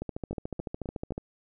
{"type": "two click trains", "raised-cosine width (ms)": 2, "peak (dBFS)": [-23, -20], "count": [4, 17], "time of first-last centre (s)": [[0.33, 1.122], [0.02, 1.179]], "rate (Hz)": [3.79, 13.8], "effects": []}